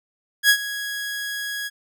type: tone with ADSR envelope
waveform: sawtooth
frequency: 1661.2 Hz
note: G#6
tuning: in tune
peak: -7 dBFS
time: 0.43-1.7 s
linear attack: 63 ms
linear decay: 75 ms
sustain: -16 dB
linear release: 34 ms
effects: none